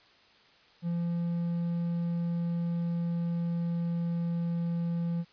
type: tone with pitch glide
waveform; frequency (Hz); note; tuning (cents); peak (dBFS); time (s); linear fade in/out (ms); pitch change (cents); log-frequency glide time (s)
triangle; 171 to 169.82; F3 to F3; -36 to -48; -26; 0.82-5.25; 50; -12; 1.15-4.63
effects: white hiss -60 dBFS RMS until 5.32 s + resampled to 11025 Hz